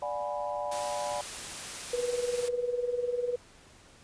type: chord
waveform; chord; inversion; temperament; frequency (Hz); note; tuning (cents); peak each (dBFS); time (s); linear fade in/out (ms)
sine; G# half-diminished seventh; second; equal with one note detuned; 587.3 / 726.9 / 830.6 / 987.8; D5 / F#5 / G#5 / B5; 0 / -31 / 0 / 0; -34 / -38 / -37 / -38; 0.02-1.21; 2
type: noise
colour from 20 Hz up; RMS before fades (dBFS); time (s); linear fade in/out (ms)
white; -39; 0.71-2.49; 10
type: tone with tremolo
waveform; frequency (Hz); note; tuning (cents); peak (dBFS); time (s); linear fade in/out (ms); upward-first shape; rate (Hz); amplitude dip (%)
sine; 488.1; B4; -20; -25; 1.93-3.36; 5; sine; 20; 70
effects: pink hiss -56 dBFS RMS until 4.03 s + resampled to 22050 Hz

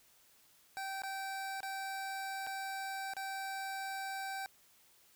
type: tone with dropouts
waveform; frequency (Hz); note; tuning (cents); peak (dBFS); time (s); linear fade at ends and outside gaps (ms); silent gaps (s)
25% pulse; 776; G5; -18; -35; 0.77-4.46; 0; 1.02-1.035 / 1.605-1.631 / 2.466-2.471 / 3.136-3.167
effects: white hiss -66 dBFS RMS until 5.15 s

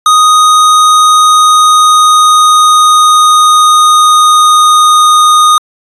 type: tone with pitch glide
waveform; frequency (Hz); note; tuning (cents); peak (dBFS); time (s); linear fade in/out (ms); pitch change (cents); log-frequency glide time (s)
square; 1244.5 to 1233.8; D#6 to D#6; 0 to -15; -3; 0.06-5.58; 2; -15; 1.12-5.28
effects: resampled to 24000 Hz

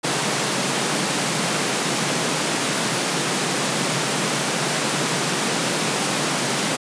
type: high-pass noise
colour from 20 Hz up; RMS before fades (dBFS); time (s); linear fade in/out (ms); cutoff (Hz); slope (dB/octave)
pink; -22; 0.03-6.77; 20; 130; 96
effects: resampled to 22050 Hz

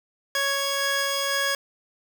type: tone pair together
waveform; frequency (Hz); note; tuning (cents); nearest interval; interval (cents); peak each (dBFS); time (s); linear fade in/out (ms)
15% pulse; 555 / 1663; C#5 / G#6; +2 / +2; octave + perfect fifth; 1900; -20 / -19; 0.35-1.55; 2
effects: none

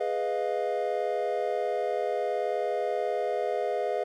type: chord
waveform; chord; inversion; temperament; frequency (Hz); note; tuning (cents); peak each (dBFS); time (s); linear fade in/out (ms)
triangle; F half-diminished seventh; first; equal with one note detuned; 415.3 / 493.9 / 622.3 / 702.9; Ab4 / Cb5 / Eb5 / F5; 0 / 0 / 0 / +11; -30; 0-4.04; 10
effects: none

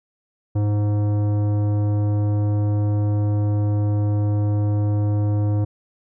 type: tone with tanh clipping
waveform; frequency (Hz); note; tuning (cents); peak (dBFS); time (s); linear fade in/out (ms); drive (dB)
triangle; 103.83; G#2; 0; -19; 0.55-5.65; 10; 18
effects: none

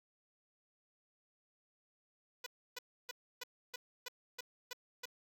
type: tone bursts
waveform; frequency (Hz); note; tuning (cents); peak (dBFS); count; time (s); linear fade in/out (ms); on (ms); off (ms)
5% pulse; 493.9; B4; 0; -30; 9; 2.44-5.056; 5; 24; 300
effects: none

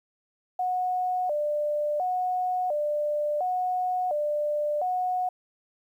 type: tone with vibrato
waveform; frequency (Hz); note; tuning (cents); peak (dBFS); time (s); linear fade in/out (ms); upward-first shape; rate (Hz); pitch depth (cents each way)
sine; 659.3; E5; 0; -24; 0.59-5.29; 5; square; 0.71; 180
effects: 10-bit

